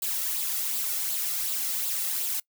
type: noise with flanger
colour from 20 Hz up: blue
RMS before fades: -29 dBFS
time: 0.02-2.4 s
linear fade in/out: 5 ms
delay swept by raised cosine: 0.24 to 1.54 ms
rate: 2.7 Hz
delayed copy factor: +0.5
effects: noise-tail reverb RT60 0.1 s tail -24 dB re dry